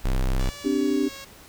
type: tone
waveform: square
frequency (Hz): 32.31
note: C1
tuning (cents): -21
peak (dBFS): -21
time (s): 0.04-0.5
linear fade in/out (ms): 10
type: tone with pitch glide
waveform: 5% pulse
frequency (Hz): 576 to 548.1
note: D5 to C#5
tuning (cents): -34 to -20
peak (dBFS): -27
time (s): 0.39-1.25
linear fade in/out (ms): 10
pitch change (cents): -86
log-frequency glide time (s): 0.59-1.11
type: chord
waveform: sine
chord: C suspended second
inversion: none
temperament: equal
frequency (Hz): 261.6 / 293.7 / 392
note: C4 / D4 / G4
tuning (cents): 0 / 0 / 0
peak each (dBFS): -25 / -23 / -26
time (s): 0.64-1.09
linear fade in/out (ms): 20
effects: pink hiss -48 dBFS RMS until 1.48 s